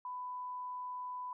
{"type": "tone", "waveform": "sine", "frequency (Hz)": 997, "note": "B5", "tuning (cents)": 16, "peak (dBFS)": -39, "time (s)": [0.05, 1.33], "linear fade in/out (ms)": 2, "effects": []}